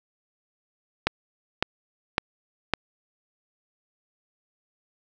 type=click train; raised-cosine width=0.3 ms; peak=-4 dBFS; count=4; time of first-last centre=1.07-2.737 s; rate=1.8 Hz; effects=none